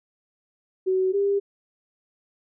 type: tone pair in turn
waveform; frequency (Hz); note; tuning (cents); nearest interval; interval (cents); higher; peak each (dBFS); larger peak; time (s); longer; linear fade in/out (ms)
sine; 375.4 / 399.8; F#4 / G4; +25 / +34; minor second; 109; second; -19; neither; 0.86-1.13 / 1.13-1.4; neither; 20
effects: none